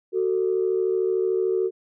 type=tone pair together; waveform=sine; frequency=373.9 / 447.3 Hz; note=F#4 / A4; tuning=+18 / +28 cents; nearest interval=minor third; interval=310 cents; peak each=-21 / -24 dBFS; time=0.12-1.71 s; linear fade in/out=50 ms; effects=tanh soft clip ceiling -12 dBFS